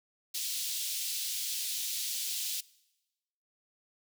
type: high-pass noise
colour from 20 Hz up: pink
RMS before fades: -35 dBFS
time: 0.34-2.61 s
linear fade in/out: 10 ms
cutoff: 3300 Hz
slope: 24 dB/octave
effects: noise-tail reverb RT60 1.0 s tail -22 dB re dry